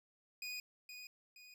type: tone with echo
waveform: 25% pulse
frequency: 2477 Hz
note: D#7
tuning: 8 cents flat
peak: -38 dBFS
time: 0.42-0.6 s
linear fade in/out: 2 ms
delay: 470 ms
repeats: 2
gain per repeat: -7 dB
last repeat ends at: 1.54 s
effects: none